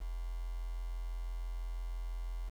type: tone with quantisation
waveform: sine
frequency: 43 Hz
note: F1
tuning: 26 cents flat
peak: -36 dBFS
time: 0-2.5 s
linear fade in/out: 20 ms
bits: 9
effects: none